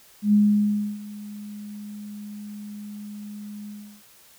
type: tone with ADSR envelope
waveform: sine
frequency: 207.7 Hz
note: G#3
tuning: in tune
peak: -13 dBFS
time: 0.22-4.03 s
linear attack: 110 ms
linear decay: 650 ms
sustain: -21 dB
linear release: 340 ms
effects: white hiss -53 dBFS RMS until 4.38 s